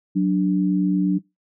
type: tone pair together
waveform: sine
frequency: 185.02 / 293.7 Hz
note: F#3 / D4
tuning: 0 / 0 cents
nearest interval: minor sixth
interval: 800 cents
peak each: -18 / -20 dBFS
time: 0.15-1.19 s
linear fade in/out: 20 ms
effects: noise-tail reverb RT60 0.2 s tail -21 dB re dry